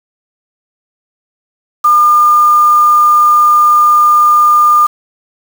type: tone with quantisation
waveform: sine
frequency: 1206 Hz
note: D6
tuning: 46 cents sharp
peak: -4 dBFS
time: 1.84-4.87 s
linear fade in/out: 10 ms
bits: 4
effects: none